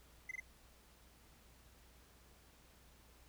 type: tone bursts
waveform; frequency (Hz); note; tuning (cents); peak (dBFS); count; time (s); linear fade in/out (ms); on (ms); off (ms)
triangle; 2048; C7; -38; -39; 3; 0.29-0.401; 5; 23; 21
effects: added 60 Hz sine -66 dBFS peak until 3.28 s + pink hiss -66 dBFS RMS until 3.28 s